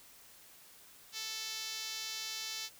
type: tone with band-pass filter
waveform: 5% pulse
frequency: 440 Hz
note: A4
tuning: in tune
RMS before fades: -41 dBFS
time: 1.12-2.7 s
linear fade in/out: 50 ms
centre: 6000 Hz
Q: 1
effects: white hiss -58 dBFS RMS until 2.79 s